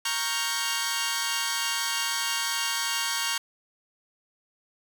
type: chord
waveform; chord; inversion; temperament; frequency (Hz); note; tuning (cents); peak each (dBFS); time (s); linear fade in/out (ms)
10% pulse; G half-diminished seventh; first; equal; 932.3 / 1108.7 / 1396.9 / 1568; Bb5 / Db6 / F6 / G6; 0 / 0 / 0 / 0; -23 / -23 / -27 / -22; 0.05-3.38; 5
effects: none